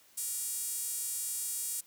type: tone with high-pass filter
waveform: sawtooth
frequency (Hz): 472.9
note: A#4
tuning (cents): +25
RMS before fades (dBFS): -36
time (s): 0.17-1.81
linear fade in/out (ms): 10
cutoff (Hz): 8800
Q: 2.3
effects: white hiss -62 dBFS RMS until 1.86 s + high-pass 80 Hz 12 dB/octave